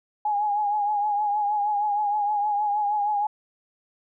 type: tone with vibrato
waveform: sine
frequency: 830 Hz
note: G#5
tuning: 1 cent flat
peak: -21 dBFS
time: 0.25-3.27 s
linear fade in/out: 5 ms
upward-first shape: triangle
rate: 6.4 Hz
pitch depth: 54 cents each way
effects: none